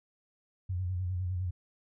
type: tone with vibrato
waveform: sine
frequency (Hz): 91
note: F#2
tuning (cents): -28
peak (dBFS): -30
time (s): 0.69-1.51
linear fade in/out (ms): 10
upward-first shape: square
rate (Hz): 9.8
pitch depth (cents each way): 53
effects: none